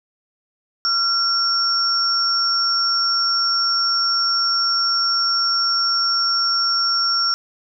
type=tone pair together; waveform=sine; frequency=1372 / 5488 Hz; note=F6 / F8; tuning=-31 / -31 cents; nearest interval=2 octaves; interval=2400 cents; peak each=-22 / -17 dBFS; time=0.85-7.34 s; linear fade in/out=0 ms; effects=none